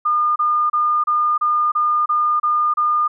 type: tone bursts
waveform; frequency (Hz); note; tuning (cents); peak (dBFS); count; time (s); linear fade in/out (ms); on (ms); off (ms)
sine; 1213; D#6; -44; -14; 9; 0.05-3.08; 10; 310; 30
effects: none